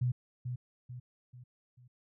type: tone with echo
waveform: sine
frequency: 124.1 Hz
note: B2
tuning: 9 cents sharp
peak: -27 dBFS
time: 0.01-0.12 s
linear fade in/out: 10 ms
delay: 440 ms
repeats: 4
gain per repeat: -7 dB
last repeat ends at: 1.88 s
effects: none